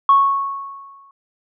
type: tone with exponential decay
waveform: sine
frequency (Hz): 1104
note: C#6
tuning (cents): -7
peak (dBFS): -6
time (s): 0.09-1.11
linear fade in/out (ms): 2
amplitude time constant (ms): 220
effects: tanh soft clip ceiling -3 dBFS